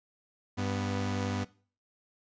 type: tone pair together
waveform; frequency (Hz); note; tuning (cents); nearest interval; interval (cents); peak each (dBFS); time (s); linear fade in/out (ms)
sawtooth; 98 / 246.9; G2 / B3; 0 / 0; octave + major third; 1600; -28 / -30; 0.57-1.45; 20
effects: noise-tail reverb RT60 0.4 s tail -19 dB re dry + resampled to 16000 Hz